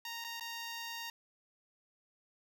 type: tone with dropouts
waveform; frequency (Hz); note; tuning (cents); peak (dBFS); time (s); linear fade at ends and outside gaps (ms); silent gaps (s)
10% pulse; 929; A#5; -6; -32; 0.05-1.1; 2; 0.242-0.246 / 0.398-0.408
effects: none